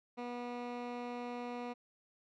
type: tone with low-pass filter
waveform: 15% pulse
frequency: 243 Hz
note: B3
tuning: 28 cents flat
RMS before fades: -42 dBFS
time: 0.17-1.74 s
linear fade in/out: 20 ms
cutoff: 3000 Hz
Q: 0.62
effects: none